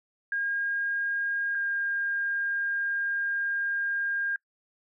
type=tone pair in turn; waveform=sine; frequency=1620 / 1610.9 Hz; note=G#6 / G6; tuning=-43 / +47 cents; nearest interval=unison; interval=10 cents; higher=first; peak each=-26 dBFS; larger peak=neither; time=0.32-1.55 / 1.55-4.36 s; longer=second; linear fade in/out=2 ms; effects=noise-tail reverb RT60 0.1 s tail -26 dB re dry